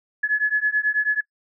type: beating tone pair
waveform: sine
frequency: 1700 / 1709.2 Hz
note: G#6 / G#6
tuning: +40 / +49 cents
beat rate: 9.2 Hz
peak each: -21 dBFS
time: 0.23-1.21 s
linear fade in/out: 10 ms
effects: noise-tail reverb RT60 0.1 s tail -25 dB re dry